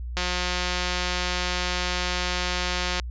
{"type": "click train", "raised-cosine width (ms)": 0.2, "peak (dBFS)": -9, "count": 510, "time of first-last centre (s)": [0.17, 2.998], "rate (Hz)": 180, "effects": ["added 60 Hz sine -30 dBFS peak until 3.1 s", "resampled to 16000 Hz"]}